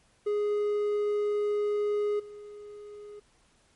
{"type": "tone with level steps", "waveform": "triangle", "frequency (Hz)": 415.3, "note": "G#4", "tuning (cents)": 0, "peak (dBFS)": [-23, -40], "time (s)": [0.26, 3.2], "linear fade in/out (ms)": 10, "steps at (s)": 2.19, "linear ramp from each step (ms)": 10, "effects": ["pink hiss -65 dBFS RMS until 3.75 s", "MP3 48 kbps"]}